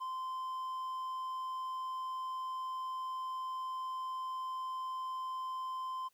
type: tone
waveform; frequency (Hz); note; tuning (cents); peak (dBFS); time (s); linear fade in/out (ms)
triangle; 1036; C6; -17; -35; 0-6.09; 20
effects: white hiss -74 dBFS RMS until 6.13 s